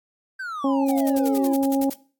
triangle exponential sweep, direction down, 1590 to 321.8 Hz, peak -27 dBFS, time 0.39-1.54 s, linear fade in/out 10 ms
harmonic tone, 273 Hz, C#4, 26 cents flat, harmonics 1 / 2 / 3, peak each -19 / -25 / -29 dBFS, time 0.64-1.9 s, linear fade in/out 5 ms
blue noise bursts, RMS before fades -33 dBFS, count 12, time 0.88-1.939 s, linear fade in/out 5 ms, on 36 ms, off 57 ms
effects noise-tail reverb RT60 0.4 s tail -20 dB re dry + AAC 64 kbps

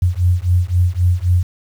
sine beating tone pair, 87.31 / 91.11 Hz, F2 / F#2, 0 / -26 cents, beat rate 3.8 Hz, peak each -15 dBFS, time 0.02-1.43 s, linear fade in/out 5 ms, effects 7-bit

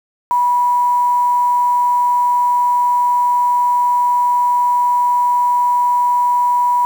sine tone with quantisation, 976 Hz, B5, 21 cents flat, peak -11 dBFS, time 0.31-6.85 s, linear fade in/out 0 ms, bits 6, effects none

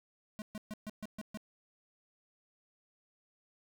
square tone bursts, 213.4 Hz, G#3, 47 cents sharp, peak -40 dBFS, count 7, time 0.39-1.373 s, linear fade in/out 0 ms, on 29 ms, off 130 ms, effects none

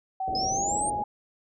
sine tone with pitch glide, 761 to 829.9 Hz, F#5 to G#5, +48 to -1 cents, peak -27 dBFS, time 0.2-1.04 s, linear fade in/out 5 ms, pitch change +151 cents, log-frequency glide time 0.47-0.79 s
white low-pass noise, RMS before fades -36 dBFS, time 0.27-1.03 s, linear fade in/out 10 ms, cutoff 720 Hz, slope 96 dB/octave
sine exponential sweep, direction up, 5040 to 8870 Hz, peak -28 dBFS, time 0.35-0.9 s, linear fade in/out 2 ms
effects none

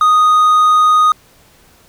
triangle tone, 1242 Hz, D#6, 3 cents flat, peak -5 dBFS, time 0.01-1.12 s, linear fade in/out 2 ms, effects pink hiss -48 dBFS RMS until 1.88 s

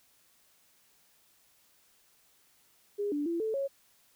sine tone with pitch steps, 408.9 / 291.8 / 337.8 / 439.6 / 551 Hz, G#4 / D4 / E4 / A4 / C#5, -27 / -11 / +42 / -2 / -11 cents, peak -29 dBFS, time 2.98-3.68 s, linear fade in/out 20 ms, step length 140 ms, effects white hiss -66 dBFS RMS until 4.15 s

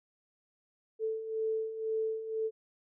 sine beating tone pair, 440 / 442 Hz, A4 / A4, 0 / +8 cents, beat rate 2 Hz, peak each -38 / -32 dBFS, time 0.99-2.51 s, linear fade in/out 50 ms, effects none

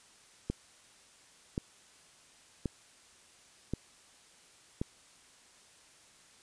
click train, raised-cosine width 3 ms, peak -19 dBFS, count 5, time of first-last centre 0.5-4.815 s, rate 0.927 Hz, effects white hiss -60 dBFS RMS until 6.42 s + resampled to 22050 Hz

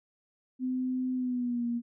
sine tone with pitch glide, 255.6 to 237.1 Hz, C4 to A#3, -40 to +30 cents, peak -28 dBFS, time 0.59-1.82 s, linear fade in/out 50 ms, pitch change -130 cents, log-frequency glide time 1.14-1.66 s, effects none

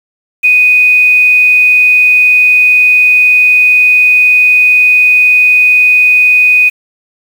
sine tone with quantisation, 2489 Hz, D#7, in tune, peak -3 dBFS, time 0.43-6.7 s, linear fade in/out 20 ms, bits 5, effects none

